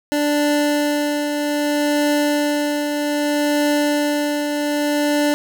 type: tone with tremolo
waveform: 25% pulse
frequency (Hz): 293.7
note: D4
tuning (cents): 0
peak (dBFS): -11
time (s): 0.12-5.34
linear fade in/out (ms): 0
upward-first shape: triangle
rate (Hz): 0.63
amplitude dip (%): 45
effects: none